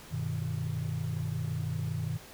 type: chord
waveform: sine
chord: G augmented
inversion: none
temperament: equal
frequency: 98 / 123.47 / 155.56 Hz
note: G2 / B2 / D#3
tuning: 0 / 0 / 0 cents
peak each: -35 / -34 / -33 dBFS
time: 0.11-2.18 s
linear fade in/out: 20 ms
effects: tanh soft clip ceiling -24 dBFS + pink hiss -50 dBFS RMS until 2.33 s